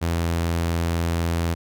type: tone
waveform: sawtooth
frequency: 84.1 Hz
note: E2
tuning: 35 cents sharp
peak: -17 dBFS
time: 0.01-1.55 s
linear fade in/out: 20 ms
effects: none